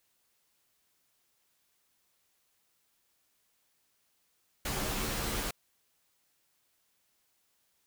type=noise with comb filter; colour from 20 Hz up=pink; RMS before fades=-34 dBFS; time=4.65-5.51 s; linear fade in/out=5 ms; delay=12 ms; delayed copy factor=-0.95; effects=white hiss -74 dBFS RMS until 7.86 s